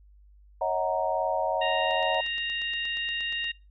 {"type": "chord", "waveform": "sine", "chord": "D# minor seventh", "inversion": "third", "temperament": "equal with one note detuned", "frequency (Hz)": [554.4, 636.8, 740, 932.3], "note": ["C#5", "D#5", "F#5", "A#5"], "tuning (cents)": [0, 40, 0, 0], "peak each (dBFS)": [-31, -29, -30, -30], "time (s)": [0.61, 2.21], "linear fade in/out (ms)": 5}
{"type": "harmonic tone", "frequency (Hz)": 932.3, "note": "A#5", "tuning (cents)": 0, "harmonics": [2, 3, 4], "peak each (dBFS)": [-33, -30, -37], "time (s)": [1.61, 3.52], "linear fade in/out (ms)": 10}
{"type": "click train", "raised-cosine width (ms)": 0.2, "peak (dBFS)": -28, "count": 14, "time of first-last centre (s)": [1.91, 3.443], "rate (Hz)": 8.48}
{"effects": ["noise-tail reverb RT60 0.3 s tail -24 dB re dry", "added 50 Hz sine -52 dBFS peak until 3.7 s"]}